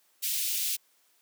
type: high-pass noise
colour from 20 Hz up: white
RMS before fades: -30 dBFS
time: 0.22-0.77 s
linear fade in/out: 20 ms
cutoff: 2600 Hz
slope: 24 dB/octave
effects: white hiss -67 dBFS RMS until 1.21 s + high-pass 300 Hz 12 dB/octave